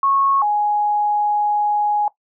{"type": "tone pair in turn", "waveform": "sine", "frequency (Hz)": [1098, 832.8], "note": ["C#6", "G#5"], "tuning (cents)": [-17, 5], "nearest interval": "perfect fourth", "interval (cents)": 478, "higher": "first", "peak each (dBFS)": [-14, -15], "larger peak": "first", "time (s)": [[0.03, 0.42], [0.42, 2.08]], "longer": "second", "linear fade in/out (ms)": 2, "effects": ["noise-tail reverb RT60 0.1 s tail -17 dB re dry"]}